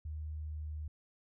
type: tone with pitch glide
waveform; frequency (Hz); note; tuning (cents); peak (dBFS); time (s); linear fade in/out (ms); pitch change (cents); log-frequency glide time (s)
sine; 76.9 to 76.37; D#2 to D#2; -20 to -32; -38; 0.05-0.88; 5; -12; 0.33-0.67
effects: none